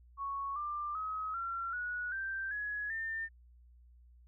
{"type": "tone with pitch steps", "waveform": "sine", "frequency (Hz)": [1108.7, 1188.3, 1273.6, 1365, 1462.9, 1567.9, 1680.5, 1801.1], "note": ["C#6", "D6", "D#6", "F6", "F#6", "G6", "G#6", "A6"], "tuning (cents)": [0, 20, 40, -40, -20, 0, 20, 40], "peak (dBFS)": -35, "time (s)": [0.17, 3.29], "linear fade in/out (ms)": 50, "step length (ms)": 390, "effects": ["added 60 Hz sine -57 dBFS peak until 4.27 s"]}